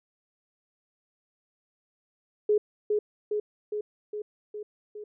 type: tone with echo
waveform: sine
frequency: 420.2 Hz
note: G#4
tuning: 20 cents sharp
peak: -19 dBFS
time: 2.49-2.58 s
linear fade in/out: 5 ms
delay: 410 ms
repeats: 6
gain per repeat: -3 dB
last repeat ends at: 5.04 s
effects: none